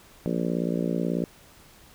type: harmonic tone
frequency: 58.27 Hz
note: A#1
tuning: in tune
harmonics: 3 / 4 / 5 / 6 / 7 / 8 / 9 / 10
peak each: -28 / -30 / -32 / -34 / -35 / -36 / -37 / -38 dBFS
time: 0.26-1.24 s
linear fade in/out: 0 ms
effects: pink hiss -53 dBFS RMS until 1.94 s